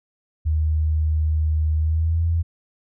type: tone with pitch glide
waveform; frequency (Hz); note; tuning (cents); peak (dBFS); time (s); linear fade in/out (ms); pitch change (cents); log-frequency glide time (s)
sine; 77.78 to 83.36; D#2 to E2; 0 to +20; -17; 0.45-2.43; 20; +120; 1.79-2.24
effects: none